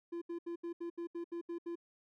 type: tone bursts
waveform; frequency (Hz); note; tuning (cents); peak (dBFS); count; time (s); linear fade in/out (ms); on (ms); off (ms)
triangle; 341.4; F4; -39; -36; 10; 0.12-1.756; 10; 97; 74
effects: none